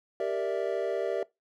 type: chord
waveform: triangle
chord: E half-diminished seventh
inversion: first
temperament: equal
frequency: 392 / 466.2 / 587.3 / 659.3 Hz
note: G4 / Bb4 / D5 / E5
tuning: 0 / 0 / 0 / 0 cents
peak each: -31 dBFS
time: 0.2-1.23 s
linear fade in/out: 2 ms
effects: noise-tail reverb RT60 0.2 s tail -22 dB re dry